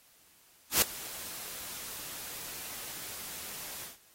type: noise with ADSR envelope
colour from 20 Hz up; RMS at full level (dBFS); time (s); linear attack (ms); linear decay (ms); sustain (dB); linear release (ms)
white; -22; 0.71-3.98; 110; 5; -20; 160
effects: white hiss -62 dBFS RMS until 4.14 s + AAC 48 kbps